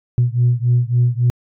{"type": "beating tone pair", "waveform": "sine", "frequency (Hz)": [120.2, 123.8], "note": ["B2", "B2"], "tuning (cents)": [-46, 5], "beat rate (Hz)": 3.6, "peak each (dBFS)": [-14, -15], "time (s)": [0.18, 1.3], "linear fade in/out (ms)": 0, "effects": ["tanh soft clip ceiling -7 dBFS"]}